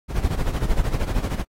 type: noise with tremolo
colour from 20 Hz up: brown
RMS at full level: -19 dBFS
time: 0.08-1.45 s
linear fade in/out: 50 ms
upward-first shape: sine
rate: 13 Hz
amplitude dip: 75%
effects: AAC 48 kbps